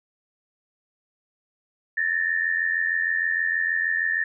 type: tone pair together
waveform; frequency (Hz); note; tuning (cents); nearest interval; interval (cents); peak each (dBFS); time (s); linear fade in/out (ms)
sine; 1744.6 / 1831; A6 / A#6; -15 / -32; minor second; 83; -24; 1.97-4.24; 5
effects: none